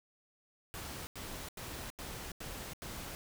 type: noise bursts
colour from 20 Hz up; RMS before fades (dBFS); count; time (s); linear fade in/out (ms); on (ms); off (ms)
pink; -44; 6; 0.74-3.15; 0; 330; 86
effects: none